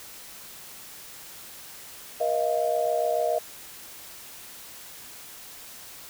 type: tone cluster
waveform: sine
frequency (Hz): 478 / 627 / 694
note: A#4 / D#5 / F5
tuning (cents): +43 / +13 / -11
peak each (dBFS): -29 / -25 / -27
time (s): 2.2-3.39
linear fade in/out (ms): 10
effects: white hiss -44 dBFS RMS until 6.09 s